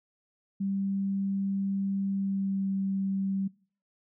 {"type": "tone with pitch glide", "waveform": "sine", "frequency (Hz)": [196, 194.08], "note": ["G3", "G3"], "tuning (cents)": [0, -17], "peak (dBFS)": -27, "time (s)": [0.6, 3.48], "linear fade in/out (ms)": 10, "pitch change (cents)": -17, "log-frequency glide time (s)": [2.13, 2.7], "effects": ["noise-tail reverb RT60 0.5 s tail -24 dB re dry"]}